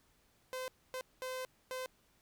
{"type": "tone bursts at uneven times", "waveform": "sawtooth", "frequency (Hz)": 514, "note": "C5", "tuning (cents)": -31, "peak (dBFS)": -35, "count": 4, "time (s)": [[0.53, 0.68], [0.94, 1.01], [1.22, 1.45], [1.71, 1.86]], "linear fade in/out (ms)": 0, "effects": ["pink hiss -71 dBFS RMS until 2.21 s"]}